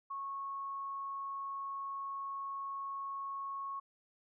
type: tone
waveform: sine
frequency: 1100 Hz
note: C#6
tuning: 14 cents flat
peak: -38 dBFS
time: 0.1-3.8 s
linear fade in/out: 10 ms
effects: none